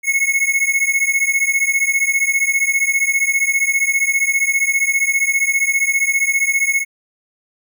square beating tone pair, 2180 / 2195 Hz, C#7 / C#7, -29 / -18 cents, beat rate 15 Hz, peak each -18 dBFS, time 0.03-6.85 s, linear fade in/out 50 ms, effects none

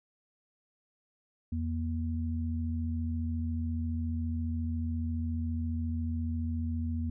sine tone pair together, 84 / 237.6 Hz, E2 / A#3, +33 / +33 cents, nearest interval octave + tritone, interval 1800 cents, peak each -31 / -35 dBFS, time 1.52-7.1 s, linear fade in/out 5 ms, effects none

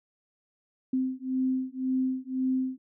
sine beating tone pair, 258.6 / 260.5 Hz, C4 / C4, -20 / -7 cents, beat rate 1.9 Hz, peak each -29 dBFS, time 0.93-2.78 s, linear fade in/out 5 ms, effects none

